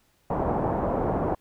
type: low-pass noise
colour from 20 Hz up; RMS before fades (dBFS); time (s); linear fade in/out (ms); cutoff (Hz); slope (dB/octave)
white; -26; 0.3-1.35; 5; 840; 24
effects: pink hiss -66 dBFS RMS until 1.4 s